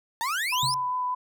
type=exponential sweep; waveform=35% pulse; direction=up; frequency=880 to 5430 Hz; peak=-24 dBFS; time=0.21-0.74 s; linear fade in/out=0 ms
type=tone with vibrato; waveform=sine; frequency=1000 Hz; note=B5; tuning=21 cents sharp; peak=-25 dBFS; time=0.52-1.15 s; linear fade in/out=10 ms; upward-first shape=triangle; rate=5.1 Hz; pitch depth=11 cents each way
type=tone with exponential decay; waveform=sine; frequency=132.5 Hz; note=C3; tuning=22 cents sharp; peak=-27 dBFS; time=0.63-0.93 s; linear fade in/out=2 ms; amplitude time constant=65 ms
effects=none